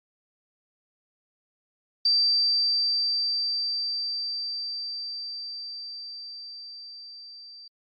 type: tone with level ramp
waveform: sine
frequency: 4675 Hz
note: D8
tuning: 9 cents flat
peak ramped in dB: -18 to -43 dBFS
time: 2.05-7.68 s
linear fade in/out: 5 ms
effects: AAC 64 kbps